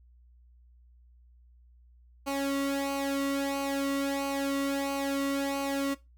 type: tone with flanger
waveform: sawtooth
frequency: 277 Hz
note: C#4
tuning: 1 cent flat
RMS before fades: -30 dBFS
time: 2.26-5.95 s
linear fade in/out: 20 ms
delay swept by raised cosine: 0.56 to 1.27 ms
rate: 1.5 Hz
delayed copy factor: -0.75
effects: noise-tail reverb RT60 0.2 s tail -17 dB re dry + added 60 Hz sine -55 dBFS peak until 6.17 s